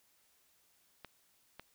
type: clicks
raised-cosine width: 0.3 ms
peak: -30 dBFS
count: 2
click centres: 1.047 / 1.596 s
effects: white hiss -71 dBFS RMS until 1.74 s